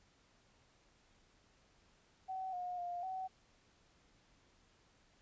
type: tone with pitch steps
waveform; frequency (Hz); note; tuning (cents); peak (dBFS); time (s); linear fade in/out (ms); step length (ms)
sine; 756 / 719 / 704 / 754; F#5 / F#5 / F5 / F#5; +37 / -50 / +14 / +32; -39; 2.28-3.28; 20; 250
effects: pink hiss -70 dBFS RMS until 5.21 s + resampled to 16000 Hz

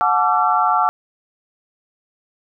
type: tone cluster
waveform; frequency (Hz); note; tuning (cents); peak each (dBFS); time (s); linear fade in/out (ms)
sine; 729 / 870 / 1161 / 1353; F#5 / A5 / D6 / E6; -26 / -20 / -20 / +45; -19; 0.01-0.89; 0
effects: none

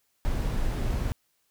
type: noise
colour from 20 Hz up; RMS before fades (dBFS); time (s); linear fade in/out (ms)
brown; -27; 0.25-1.12; 0
effects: white hiss -72 dBFS RMS until 1.5 s

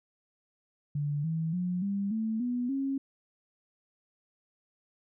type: tone with pitch steps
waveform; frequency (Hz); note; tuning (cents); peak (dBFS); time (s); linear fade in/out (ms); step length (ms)
sine; 145.8 / 161.78 / 179.5 / 199.17 / 221 / 245.2 / 272.1; D3 / E3 / F3 / G3 / A3 / B3 / C#4; -12 / -32 / +48 / +28 / +8 / -12 / -32; -28; 0.95-2.98; 5; 290
effects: none

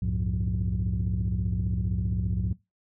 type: tone cluster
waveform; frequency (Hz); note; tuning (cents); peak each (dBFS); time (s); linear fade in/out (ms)
sine; 65.9 / 94.4 / 109.6 / 179.4; C2 / F#2 / A2 / F3; +13 / +35 / -6 / +47; -29; 0.02-2.53; 5
effects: noise-tail reverb RT60 0.2 s tail -19 dB re dry + tanh soft clip ceiling -19 dBFS

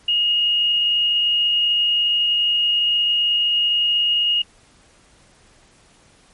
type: tone with frequency modulation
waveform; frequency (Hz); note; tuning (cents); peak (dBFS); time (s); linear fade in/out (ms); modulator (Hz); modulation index
sine; 2864; F7; +43; -15; 0.08-4.42; 5; 96.8; 0.29
effects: pink hiss -53 dBFS RMS until 6.33 s + MP3 48 kbps

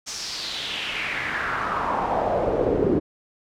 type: noise with band-pass filter sweep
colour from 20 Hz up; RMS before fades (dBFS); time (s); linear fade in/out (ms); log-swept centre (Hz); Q
brown; -25; 0.06-3; 20; 6200 to 340; 3.6
effects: none

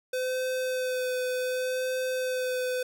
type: tone with vibrato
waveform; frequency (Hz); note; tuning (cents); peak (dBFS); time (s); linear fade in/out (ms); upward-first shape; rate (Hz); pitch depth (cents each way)
square; 509; C5; -48; -28; 0.13-2.83; 5; sine; 0.67; 15
effects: none

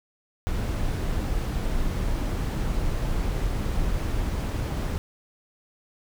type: noise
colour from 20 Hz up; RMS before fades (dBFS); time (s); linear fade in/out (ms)
brown; -26; 0.47-4.98; 0
effects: none

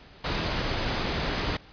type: noise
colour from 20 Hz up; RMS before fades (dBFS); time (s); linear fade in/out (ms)
pink; -28; 0.24-1.57; 5
effects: pink hiss -51 dBFS RMS until 1.72 s + resampled to 11025 Hz

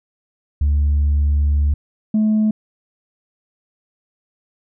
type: tone pair in turn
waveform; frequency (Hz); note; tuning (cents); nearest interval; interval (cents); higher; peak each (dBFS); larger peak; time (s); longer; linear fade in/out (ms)
sine; 72.7 / 215.4; D2 / A3; -17 / -37; octave + perfect fifth; 1880; second; -11; neither; 0.61-1.74 / 2.14-2.51; first; 5
effects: tanh soft clip ceiling -11 dBFS

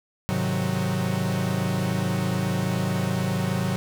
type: chord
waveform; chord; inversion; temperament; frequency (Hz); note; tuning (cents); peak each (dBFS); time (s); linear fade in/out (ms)
45% pulse; Ab dominant seventh; none; equal; 103.83 / 130.81 / 155.56 / 185; Ab2 / C3 / Eb3 / Gb3; 0 / 0 / 0 / 0; -30 / -29 / -31 / -26; 0.29-3.76; 0
effects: none

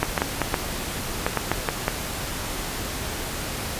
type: clicks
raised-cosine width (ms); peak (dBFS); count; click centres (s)
0.5; -5; 10; 0.03 / 0.178 / 0.219 / 0.417 / 0.542 / 1.265 / 1.373 / 1.516 / 1.688 / 1.881
effects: pink hiss -30 dBFS RMS until 3.79 s + resampled to 32000 Hz

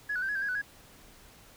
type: tone with pitch steps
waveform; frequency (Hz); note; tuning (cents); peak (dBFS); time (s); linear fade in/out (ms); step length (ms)
sine; 1685 / 1479 / 1563 / 1679 / 1572 / 1651 / 1494 / 1659; G#6 / F#6 / G6 / G#6 / G6 / G#6 / F#6 / G#6; +25 / -1 / -6 / +18 / +4 / -11 / +16 / -2; -28; 0.09-0.618; 10; 66
effects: tanh soft clip ceiling -24 dBFS + pink hiss -55 dBFS RMS until 1.56 s

